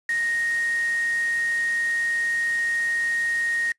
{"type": "tone in noise", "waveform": "sine", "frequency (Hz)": 1864.7, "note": "A#6", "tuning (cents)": 0, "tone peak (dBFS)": -22, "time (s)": [0.09, 3.72], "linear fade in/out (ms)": 2, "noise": "white", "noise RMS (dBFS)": -39, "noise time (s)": [0.09, 3.72], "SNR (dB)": 14, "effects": ["noise-tail reverb RT60 0.1 s tail -22 dB re dry", "resampled to 24000 Hz"]}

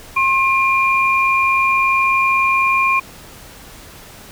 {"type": "tone pair together", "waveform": "sine", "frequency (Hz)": [1068.2, 2400], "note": ["C6", "D7"], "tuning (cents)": [36, 37], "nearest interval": "octave + major second", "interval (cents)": 1401, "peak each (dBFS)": -15, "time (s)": [0.16, 3], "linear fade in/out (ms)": 10, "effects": ["pink hiss -39 dBFS RMS until 4.31 s"]}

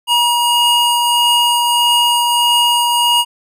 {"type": "tone pair together", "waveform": "square", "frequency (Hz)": [955.2, 2864], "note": ["A#5", "F7"], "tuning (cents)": [42, 43], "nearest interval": "octave + perfect fifth", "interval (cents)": 1901, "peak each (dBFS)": -14, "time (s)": [0.07, 3.25], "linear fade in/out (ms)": 50, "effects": ["resampled to 32000 Hz"]}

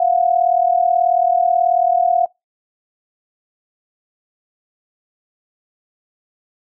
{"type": "tone pair together", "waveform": "sine", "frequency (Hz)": [688.6, 727], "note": ["F5", "F#5"], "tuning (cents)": [-25, -31], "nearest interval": "minor second", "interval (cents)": 94, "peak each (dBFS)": -15, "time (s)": [0, 2.26], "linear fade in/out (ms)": 5, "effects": ["noise-tail reverb RT60 0.2 s tail -24 dB re dry"]}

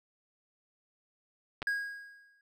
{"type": "clicks", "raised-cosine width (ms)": 0.3, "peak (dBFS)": -21, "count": 2, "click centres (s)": [1.62, 1.627]}
{"type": "tone with exponential decay", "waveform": "triangle", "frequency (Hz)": 1640, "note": "G#6", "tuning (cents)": -22, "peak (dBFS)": -25, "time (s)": [1.67, 2.41], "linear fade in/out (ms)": 2, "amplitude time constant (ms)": 160}
{"effects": []}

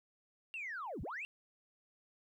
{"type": "linear two-way sweep", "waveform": "sine", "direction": "down then up", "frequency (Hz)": [2794, 38.63, 2794], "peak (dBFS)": -39, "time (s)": [0.54, 1.25], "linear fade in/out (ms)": 0, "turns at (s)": 1.02, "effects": ["tanh soft clip ceiling -36 dBFS", "13-bit"]}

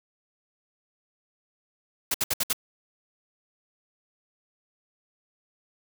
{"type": "noise bursts", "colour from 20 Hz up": "white", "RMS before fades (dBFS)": -25, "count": 5, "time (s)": [2.11, 2.531], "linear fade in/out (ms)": 5, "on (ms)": 33, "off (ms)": 64, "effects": []}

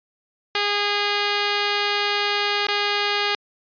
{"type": "tone with dropouts", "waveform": "5% pulse", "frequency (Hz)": 410, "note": "G#4", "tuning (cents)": -22, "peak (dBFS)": -8, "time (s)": [0.55, 3.35], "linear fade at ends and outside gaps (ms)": 2, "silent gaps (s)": [2.669, 2.684], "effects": ["resampled to 11025 Hz"]}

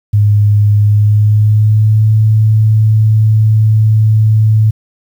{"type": "tone with pitch glide", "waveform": "sine", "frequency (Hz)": [103.83, 108.74], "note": ["G#2", "A2"], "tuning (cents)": [0, -20], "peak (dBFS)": -5, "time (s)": [0.13, 4.71], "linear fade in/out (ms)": 10, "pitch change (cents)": 80, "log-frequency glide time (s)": [0.76, 2.12], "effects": ["7-bit"]}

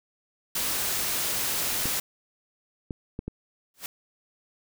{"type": "noise", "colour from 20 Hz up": "white", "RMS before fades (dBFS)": -28, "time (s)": [0.55, 2], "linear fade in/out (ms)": 5}
{"type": "clicks", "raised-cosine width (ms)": 3, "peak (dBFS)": -19, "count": 4, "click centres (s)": [1.856, 2.908, 3.191, 3.28]}
{"type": "noise with exponential growth", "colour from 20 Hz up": "white", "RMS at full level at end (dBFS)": -31, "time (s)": [3.74, 3.86], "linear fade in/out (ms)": 1, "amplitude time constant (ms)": 24}
{"effects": []}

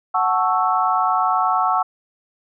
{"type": "chord", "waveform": "sine", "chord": "F# minor seventh", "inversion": "none", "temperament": "equal", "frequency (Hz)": [740, 880, 1108.7, 1318.5], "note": ["F#5", "A5", "C#6", "E6"], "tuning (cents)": [0, 0, 0, 0], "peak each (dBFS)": [-20, -23, -21, -21], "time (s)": [0.14, 1.83], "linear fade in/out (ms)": 10, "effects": []}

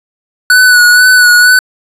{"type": "tone with vibrato", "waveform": "square", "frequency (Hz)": 1480, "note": "F#6", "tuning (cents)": 0, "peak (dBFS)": -3, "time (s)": [0.5, 1.59], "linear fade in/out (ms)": 2, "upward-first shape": "sine", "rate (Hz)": 2.1, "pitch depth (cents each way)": 30, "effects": ["resampled to 32000 Hz"]}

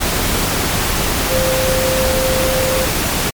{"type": "tone in noise", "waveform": "sine", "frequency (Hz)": 521, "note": "C5", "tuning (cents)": -7, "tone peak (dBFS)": -16, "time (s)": [1.29, 2.86], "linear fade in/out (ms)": 20, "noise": "pink", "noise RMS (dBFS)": -17, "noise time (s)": [0, 3.31], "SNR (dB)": -2, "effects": ["MP3 96 kbps"]}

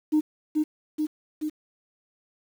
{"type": "tone with echo", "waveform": "sine", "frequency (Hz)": 306.1, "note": "D#4", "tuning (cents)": -28, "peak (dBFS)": -16, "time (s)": [0.12, 0.21], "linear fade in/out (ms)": 20, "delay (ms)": 430, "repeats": 3, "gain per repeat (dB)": -3, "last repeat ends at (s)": 1.5, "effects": ["tanh soft clip ceiling -15 dBFS", "8-bit"]}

